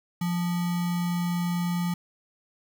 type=tone with sample-and-hold; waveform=sine; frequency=174.61 Hz; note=F3; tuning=in tune; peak=-24 dBFS; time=0.21-1.94 s; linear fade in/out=5 ms; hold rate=1050 Hz; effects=none